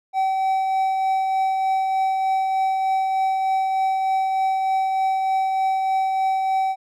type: tone with tremolo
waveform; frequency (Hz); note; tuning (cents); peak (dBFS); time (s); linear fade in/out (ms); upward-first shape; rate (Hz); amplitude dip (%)
triangle; 766; G5; -40; -15; 0.13-6.76; 50; triangle; 3.3; 30
effects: none

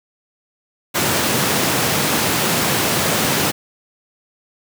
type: high-pass noise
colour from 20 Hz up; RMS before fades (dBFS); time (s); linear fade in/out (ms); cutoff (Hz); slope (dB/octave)
pink; -18; 0.94-3.52; 20; 110; 24
effects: none

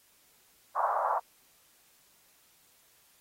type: band-pass noise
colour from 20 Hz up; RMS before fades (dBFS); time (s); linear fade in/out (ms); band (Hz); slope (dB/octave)
white; -29; 0.75-1.2; 20; 620 to 1200; 48
effects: white hiss -64 dBFS RMS until 3.2 s + AAC 48 kbps

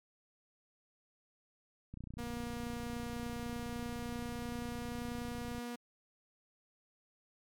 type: click train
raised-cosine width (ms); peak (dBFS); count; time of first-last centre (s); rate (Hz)
5; -33; 111; 1.94-5.582; 30.2
type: tone with pitch glide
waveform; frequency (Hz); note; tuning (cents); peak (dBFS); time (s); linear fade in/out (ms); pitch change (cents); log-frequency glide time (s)
sawtooth; 238 to 240.1; A#3 to B3; +36 to -49; -36; 2.18-5.76; 10; +15; 3.35-5.21
effects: MP3 96 kbps

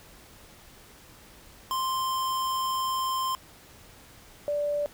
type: tone pair in turn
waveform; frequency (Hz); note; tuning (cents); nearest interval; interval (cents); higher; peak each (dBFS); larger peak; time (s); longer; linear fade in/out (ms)
square / sine; 1046.5 / 584.6; C6 / D5; 0 / -8; minor seventh; 1008; first; -27 / -25; second; 1.71-3.35 / 4.48-4.86; first; 0
effects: pink hiss -52 dBFS RMS until 4.93 s

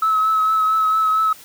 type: tone with vibrato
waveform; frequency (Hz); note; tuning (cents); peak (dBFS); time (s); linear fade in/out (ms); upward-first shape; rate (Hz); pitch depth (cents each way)
sine; 1292; E6; -35; -13; 0.02-1.33; 5; triangle; 4.4; 26
effects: tanh soft clip ceiling -10 dBFS + white hiss -43 dBFS RMS until 1.44 s

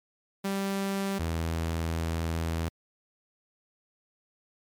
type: tone pair in turn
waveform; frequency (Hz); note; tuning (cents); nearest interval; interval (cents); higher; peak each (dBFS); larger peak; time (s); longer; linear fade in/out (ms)
sawtooth; 196 / 82.22; G3 / E2; 0 / -4; octave + minor third; 1504; first; -24; neither; 0.44-1.19 / 1.19-2.69; second; 10
effects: MP3 96 kbps

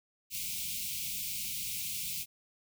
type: band-stop noise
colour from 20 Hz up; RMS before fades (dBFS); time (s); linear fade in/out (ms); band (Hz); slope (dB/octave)
white; -37; 0.3-2.26; 50; 220 to 2200; 96
effects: none

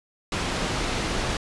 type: low-pass noise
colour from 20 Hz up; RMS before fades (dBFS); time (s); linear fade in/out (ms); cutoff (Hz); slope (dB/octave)
pink; -27; 0.32-1.37; 2; 5900; 12
effects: resampled to 24000 Hz

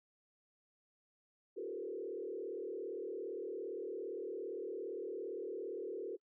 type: tone with frequency modulation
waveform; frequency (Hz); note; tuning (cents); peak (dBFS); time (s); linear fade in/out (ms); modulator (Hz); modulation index
sine; 415.3; G#4; 0; -39; 1.56-6.17; 20; 37.5; 1.8
effects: noise-tail reverb RT60 0.1 s tail -26 dB re dry

